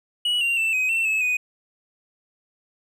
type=tone with pitch steps; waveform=triangle; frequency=2926 / 2768 / 2665 / 2521 / 2691 / 2593 / 2489 Hz; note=F#7 / F7 / E7 / D#7 / E7 / E7 / D#7; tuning=-20 / -16 / +18 / +22 / +35 / -29 / 0 cents; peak=-18 dBFS; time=0.25-1.37 s; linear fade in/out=5 ms; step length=160 ms; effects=none